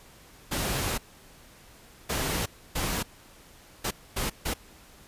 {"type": "noise bursts at uneven times", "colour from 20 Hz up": "pink", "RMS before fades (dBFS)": -29, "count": 6, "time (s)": [[0.51, 0.98], [2.09, 2.46], [2.75, 3.03], [3.84, 3.91], [4.16, 4.3], [4.45, 4.54]], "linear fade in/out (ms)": 10, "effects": ["pink hiss -53 dBFS RMS until 5.07 s", "resampled to 32000 Hz"]}